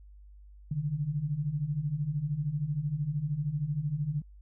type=beating tone pair; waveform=sine; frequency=138.59 / 151.59 Hz; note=C#3 / D#3; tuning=0 / -45 cents; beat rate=13 Hz; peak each=-34 / -30 dBFS; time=0.71-4.22 s; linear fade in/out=5 ms; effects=added 50 Hz sine -49 dBFS peak until 4.41 s